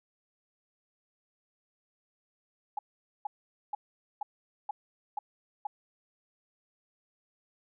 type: tone bursts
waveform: sine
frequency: 830 Hz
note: G#5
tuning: 1 cent flat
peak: -30 dBFS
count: 7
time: 2.77-5.67 s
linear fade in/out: 5 ms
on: 20 ms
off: 460 ms
effects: none